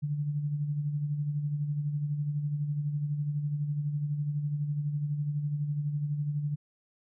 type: tone with tremolo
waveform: sine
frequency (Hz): 146.83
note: D3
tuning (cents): 0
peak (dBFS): -26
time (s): 0.02-6.56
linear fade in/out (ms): 20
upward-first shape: sine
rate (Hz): 12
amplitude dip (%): 50
effects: none